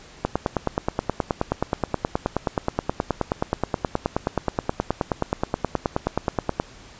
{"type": "click train", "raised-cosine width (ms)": 1, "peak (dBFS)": -6, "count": 61, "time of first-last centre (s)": [0.25, 6.599], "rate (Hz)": 9.45, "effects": ["pink hiss -46 dBFS RMS until 6.99 s", "resampled to 16000 Hz"]}